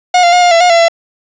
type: tone with pitch steps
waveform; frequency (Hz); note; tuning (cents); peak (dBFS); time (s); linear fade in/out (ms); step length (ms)
45% pulse; 722 / 694 / 716 / 707 / 671 / 716 / 676 / 672; F#5 / F5 / F5 / F5 / E5 / F5 / E5 / E5; -43 / -11 / +43 / +21 / +31 / +43 / +43 / +33; -5; 0.14-0.884; 5; 93
effects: resampled to 16000 Hz + 7-bit